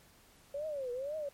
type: tone with vibrato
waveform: sine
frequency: 551 Hz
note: C#5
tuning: 11 cents flat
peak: -35 dBFS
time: 0.54-1.29 s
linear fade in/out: 5 ms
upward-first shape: triangle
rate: 2 Hz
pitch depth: 250 cents each way
effects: pink hiss -62 dBFS RMS until 1.33 s + MP3 64 kbps